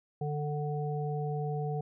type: harmonic tone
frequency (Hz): 148.1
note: D3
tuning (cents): +15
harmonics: 1 / 3 / 5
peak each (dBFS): -32 / -37 / -39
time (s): 0.21-1.81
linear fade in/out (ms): 5
effects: none